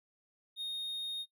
triangle tone, 3707 Hz, A#7, 10 cents flat, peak -34 dBFS, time 0.56-1.26 s, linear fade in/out 50 ms, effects noise-tail reverb RT60 0.1 s tail -22 dB re dry

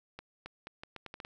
accelerating click train, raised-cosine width 0.3 ms, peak -27 dBFS, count 9, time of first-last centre 0.19-1.249 s, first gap 270 ms, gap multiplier 0.78, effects none

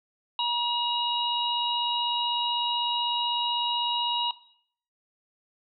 harmonic tone, 956 Hz, A#5, 43 cents sharp, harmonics 1 / 3 / 4, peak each -27 / -29 / -30 dBFS, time 0.39-4.31 s, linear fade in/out 2 ms, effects noise-tail reverb RT60 0.6 s tail -17 dB re dry

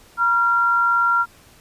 sine tone pair together, 960 / 1379.4 Hz, B5 / F6, -49 / -22 cents, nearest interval tritone, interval 627 cents, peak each -23 / -15 dBFS, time 0.17-1.26 s, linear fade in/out 50 ms, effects pink hiss -50 dBFS RMS until 1.6 s + resampled to 32000 Hz

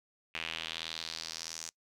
square tone with band-pass filter sweep, 40.77 Hz, E1, 18 cents flat, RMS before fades -41 dBFS, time 0.34-1.7 s, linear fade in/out 10 ms, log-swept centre 2600 to 6500 Hz, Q 3.1, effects noise-tail reverb RT60 0.1 s tail -24 dB re dry

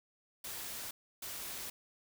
white noise bursts at uneven times, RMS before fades -43 dBFS, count 2, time 0.44-0.91 / 1.22-1.7 s, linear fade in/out 5 ms, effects none

